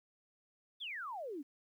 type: exponential sweep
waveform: sine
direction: down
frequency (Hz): 3624 to 261.6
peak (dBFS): -40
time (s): 0.8-1.43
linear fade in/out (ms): 20
effects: 12-bit